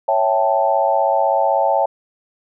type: chord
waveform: sine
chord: A dominant seventh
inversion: first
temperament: equal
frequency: 554.4 / 659.3 / 784 / 880 Hz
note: C#5 / E5 / G5 / A5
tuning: 0 / 0 / 0 / 0 cents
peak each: -19 dBFS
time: 0.08-1.86 s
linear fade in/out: 5 ms
effects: none